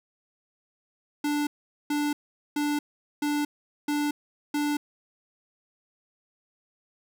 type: tone bursts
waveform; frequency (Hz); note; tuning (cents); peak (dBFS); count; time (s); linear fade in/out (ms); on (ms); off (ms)
square; 293.7; D4; 0; -25; 6; 1.24-4.77; 5; 230; 430
effects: none